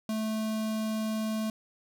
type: tone with notch filter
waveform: square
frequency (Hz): 218.3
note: A3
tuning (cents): -13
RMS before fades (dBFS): -31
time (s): 0.09-1.5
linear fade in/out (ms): 2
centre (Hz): 1800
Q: 2
effects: none